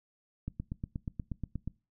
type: click train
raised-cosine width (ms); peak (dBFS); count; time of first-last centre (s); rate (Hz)
5; -23; 11; 0.48-1.676; 8.36
effects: noise-tail reverb RT60 0.3 s tail -22 dB re dry